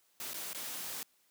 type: noise with dropouts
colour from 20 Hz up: white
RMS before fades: -41 dBFS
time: 0.2-1.03 s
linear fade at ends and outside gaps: 1 ms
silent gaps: 0.334-0.342 / 0.532-0.547 s
effects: white hiss -71 dBFS RMS until 1.3 s + high-pass 150 Hz 12 dB/octave